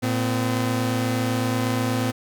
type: tone pair together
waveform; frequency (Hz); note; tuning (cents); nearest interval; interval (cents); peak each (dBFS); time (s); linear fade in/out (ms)
sawtooth; 113.7 / 255.6; A#2 / C4; -43 / -40; octave + major second; 1403; -20; 0.02-2.12; 20
effects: none

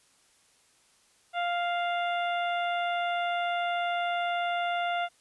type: harmonic tone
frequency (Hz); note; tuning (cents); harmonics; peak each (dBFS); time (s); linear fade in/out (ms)
698.5; F5; 0; 1 / 2 / 3 / 4 / 5; -28 / -34 / -38 / -40 / -42; 1.33-5.09; 50
effects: white hiss -64 dBFS RMS until 5.2 s + resampled to 24000 Hz

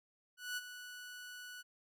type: tone with ADSR envelope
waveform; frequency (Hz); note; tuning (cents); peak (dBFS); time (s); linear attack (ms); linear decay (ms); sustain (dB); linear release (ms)
sawtooth; 1477; F#6; -3; -33; 0.37-1.63; 200; 31; -11; 26
effects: none

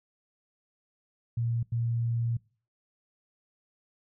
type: tone bursts at uneven times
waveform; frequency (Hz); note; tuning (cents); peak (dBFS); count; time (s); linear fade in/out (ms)
sine; 116.9; A#2; +5; -26; 2; 1.37-1.63 / 1.72-2.37; 5
effects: noise-tail reverb RT60 0.4 s tail -23 dB re dry

